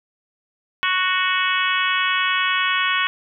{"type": "harmonic tone", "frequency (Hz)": 370, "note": "F#4", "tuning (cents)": 0, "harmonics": [3, 4, 5, 6, 7, 8, 9], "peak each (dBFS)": [-23, -24, -25, -26, -26, -27, -28], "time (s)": [0.83, 3.07], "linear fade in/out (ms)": 0, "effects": []}